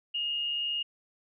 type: tone with amplitude modulation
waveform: sine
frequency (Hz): 2849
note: F7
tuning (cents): +34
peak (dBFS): -27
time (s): 0.14-0.83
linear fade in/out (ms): 10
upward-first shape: sine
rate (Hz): 142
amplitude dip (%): 35
effects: none